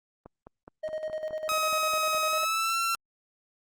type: click train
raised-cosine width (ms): 1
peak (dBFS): -30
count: 10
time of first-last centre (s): 0.26-2.147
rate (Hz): 4.77
type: tone with tremolo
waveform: triangle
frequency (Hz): 624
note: D#5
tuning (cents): +5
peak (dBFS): -27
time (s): 0.83-2.45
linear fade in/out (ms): 10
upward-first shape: square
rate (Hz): 10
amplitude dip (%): 60
type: tone with pitch glide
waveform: sawtooth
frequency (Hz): 1269 to 1352.2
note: D#6 to E6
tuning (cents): +34 to +44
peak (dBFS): -22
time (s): 1.49-2.95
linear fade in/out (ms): 0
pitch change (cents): +110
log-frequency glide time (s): 2.28-2.78
effects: Opus 32 kbps